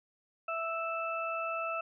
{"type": "harmonic tone", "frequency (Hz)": 659.3, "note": "E5", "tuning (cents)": 0, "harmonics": [1, 2, 4], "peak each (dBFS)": [-37, -35, -39], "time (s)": [0.48, 1.81], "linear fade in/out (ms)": 5, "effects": []}